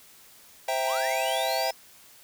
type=chord; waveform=square; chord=C dominant seventh; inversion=none; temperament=equal; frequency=523.3 / 659.3 / 784 / 932.3 Hz; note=C5 / E5 / G5 / Bb5; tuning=0 / 0 / 0 / 0 cents; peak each=-33 / -30 / -30 / -36 dBFS; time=0.68-1.71 s; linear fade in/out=5 ms
type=linear sweep; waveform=square; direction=up; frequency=622.3 to 5260 Hz; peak=-34 dBFS; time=0.82-1.73 s; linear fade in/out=50 ms
effects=white hiss -53 dBFS RMS until 2.23 s